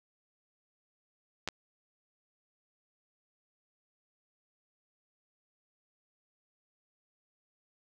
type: clicks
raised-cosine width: 0.2 ms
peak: -17 dBFS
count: 2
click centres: 1.476 / 1.487 s
effects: none